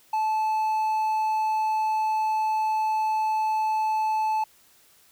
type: tone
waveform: triangle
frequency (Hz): 870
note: A5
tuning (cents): -20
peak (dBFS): -20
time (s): 0.13-4.44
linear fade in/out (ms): 5
effects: white hiss -58 dBFS RMS until 5.11 s